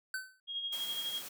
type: tone with exponential decay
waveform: square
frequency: 1525 Hz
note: G6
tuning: 48 cents flat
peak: -33 dBFS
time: 0.14-0.4 s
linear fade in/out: 2 ms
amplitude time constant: 56 ms
type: tone with tremolo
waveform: sine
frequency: 3266 Hz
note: G#7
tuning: 30 cents flat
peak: -33 dBFS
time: 0.47-1.23 s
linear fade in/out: 50 ms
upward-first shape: sine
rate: 12 Hz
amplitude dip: 50%
type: high-pass noise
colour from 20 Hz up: white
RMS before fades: -45 dBFS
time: 0.72-1.29 s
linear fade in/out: 10 ms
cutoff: 120 Hz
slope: 48 dB/octave
effects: none